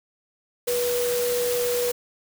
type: tone in noise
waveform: sine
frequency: 486.5 Hz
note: B4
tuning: 26 cents flat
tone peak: -22 dBFS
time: 0.67-1.92 s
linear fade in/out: 10 ms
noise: white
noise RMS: -30 dBFS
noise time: 0.67-1.92 s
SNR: +5 dB
effects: none